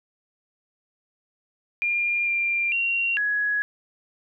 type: tone with pitch steps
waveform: sine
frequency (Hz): 2404 / 2383 / 2752 / 1675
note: D7 / D7 / F7 / G#6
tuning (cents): +40 / +25 / -26 / +14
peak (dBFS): -21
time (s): 1.82-3.62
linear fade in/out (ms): 0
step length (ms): 450
effects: none